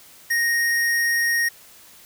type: tone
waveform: square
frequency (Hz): 1864.7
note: A#6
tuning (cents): 0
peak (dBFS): -19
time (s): 0.3-1.49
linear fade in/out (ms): 10
effects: white hiss -48 dBFS RMS until 2.05 s